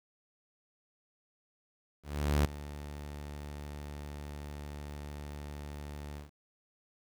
sawtooth tone with ADSR envelope, 73.1 Hz, D2, 7 cents flat, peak -20 dBFS, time 2.03-6.31 s, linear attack 420 ms, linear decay 7 ms, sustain -17 dB, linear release 140 ms, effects 10-bit

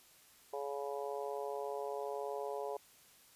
harmonic tone, 140.9 Hz, C#3, 29 cents sharp, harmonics 3 / 4 / 5 / 6 / 7, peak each -41 / -43 / -45 / -47 / -48 dBFS, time 0.53-2.77 s, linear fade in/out 5 ms, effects white hiss -63 dBFS RMS until 3.35 s + resampled to 32000 Hz

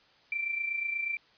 sine tone with amplitude modulation, 2349 Hz, D7, in tune, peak -27 dBFS, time 0.32-1.17 s, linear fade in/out 2 ms, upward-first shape sine, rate 28.3 Hz, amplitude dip 60%, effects white hiss -62 dBFS RMS until 1.37 s + resampled to 11025 Hz

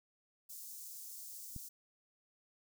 white high-pass noise, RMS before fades -49 dBFS, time 0.49-1.69 s, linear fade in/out 10 ms, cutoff 5600 Hz, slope 24 dB/octave
click, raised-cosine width 5 ms, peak -33 dBFS, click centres 1.563 s
effects none

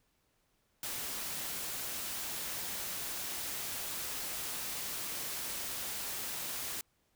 white noise, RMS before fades -39 dBFS, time 0.83-6.81 s, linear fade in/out 2 ms, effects pink hiss -75 dBFS RMS until 7.15 s

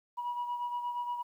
sine beating tone pair, 967 / 975.5 Hz, B5 / B5, -37 / -22 cents, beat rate 8.5 Hz, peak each -32 / -40 dBFS, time 0.17-1.23 s, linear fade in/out 20 ms, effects tanh soft clip ceiling -29 dBFS + 11-bit

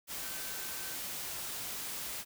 sine tone in noise, 1539 Hz, G6, 32 cents flat, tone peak -51 dBFS, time 0.19-0.98 s, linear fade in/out 50 ms, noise white, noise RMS -40 dBFS, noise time 0.07-2.25 s, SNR -14 dB, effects none

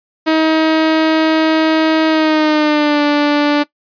sawtooth tone with pitch glide, 317.3 to 292.7 Hz, D#4 to D4, +34 to -6 cents, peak -6 dBFS, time 0.26-3.64 s, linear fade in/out 20 ms, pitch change -140 cents, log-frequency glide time 2.08-3.02 s, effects noise-tail reverb RT60 0.1 s tail -19 dB re dry + resampled to 11025 Hz

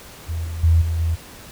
sine tone with level steps, 82.41 Hz, E2, in tune, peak -22 / -25 / -11 / -19 / -17 dBFS, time 0.28-1.16 s, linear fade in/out 20 ms, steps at 0.44 / 0.63 / 0.81 / 0.99 s, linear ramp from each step 10 ms, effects pink hiss -41 dBFS RMS until 1.51 s

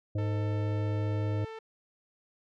harmonic tone, 103.83 Hz, G#2, in tune, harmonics 1 / 3 / 5 / 6, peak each -28 / -38 / -42 / -44 dBFS, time 0.15-1.45 s, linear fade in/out 5 ms
sawtooth tone, 444.3 Hz, A4, 17 cents sharp, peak -36 dBFS, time 0.18-1.59 s, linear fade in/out 5 ms
effects low-pass 3000 Hz 12 dB/octave

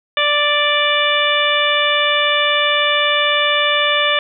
harmonic tone, 587.3 Hz, D5, in tune, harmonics 1 / 2 / 3 / 4 / 5 / 6, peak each -20 / -20 / -20 / -20 / -20 / -20 dBFS, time 0.17-4.19 s, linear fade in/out 2 ms, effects none

